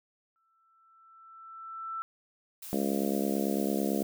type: tone with exponential growth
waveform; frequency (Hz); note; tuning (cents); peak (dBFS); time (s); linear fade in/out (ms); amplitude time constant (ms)
sine; 1330; E6; +15; -32; 0.36-2.02; 0; 360
type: noise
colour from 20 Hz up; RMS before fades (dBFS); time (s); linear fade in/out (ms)
blue; -43; 2.62-4.03; 5
type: harmonic tone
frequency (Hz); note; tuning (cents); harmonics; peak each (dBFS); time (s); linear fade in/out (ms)
69; C#2; -7; 3 / 4 / 5 / 6 / 7 / 8 / 9 / 10; -31 / -33 / -35 / -37 / -38 / -39 / -40 / -41; 2.73-4.03; 0
effects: none